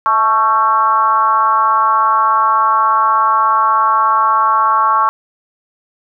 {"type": "tone with frequency modulation", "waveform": "sine", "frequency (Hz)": 1108.7, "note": "C#6", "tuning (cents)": 0, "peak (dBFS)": -9, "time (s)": [0.06, 5.09], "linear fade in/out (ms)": 0, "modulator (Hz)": 233, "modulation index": 0.98, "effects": []}